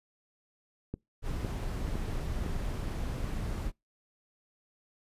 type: click train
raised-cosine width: 3 ms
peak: -22 dBFS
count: 4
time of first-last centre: 0.94-2.463 s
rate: 1.97 Hz
type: noise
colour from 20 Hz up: brown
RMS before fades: -34 dBFS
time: 1.22-3.72 s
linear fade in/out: 50 ms
effects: noise-tail reverb RT60 0.2 s tail -26 dB re dry + resampled to 32000 Hz